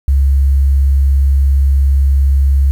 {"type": "tone", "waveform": "sine", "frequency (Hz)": 68.6, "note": "C#2", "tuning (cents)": -17, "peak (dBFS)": -7, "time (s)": [0.08, 2.71], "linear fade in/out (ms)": 0, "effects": ["7-bit"]}